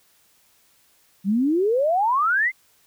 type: exponential sweep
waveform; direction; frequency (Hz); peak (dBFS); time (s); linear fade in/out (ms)
sine; up; 185 to 2136; -17; 1.24-2.52; 50
effects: white hiss -60 dBFS RMS until 2.86 s